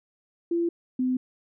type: tone pair in turn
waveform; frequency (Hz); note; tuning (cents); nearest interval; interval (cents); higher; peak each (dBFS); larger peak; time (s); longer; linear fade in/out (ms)
sine; 340.3 / 254.9; F4 / C4; -45 / -45; perfect fourth; 500; first; -22; neither; 0.51-0.69 / 0.99-1.17; neither; 5
effects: none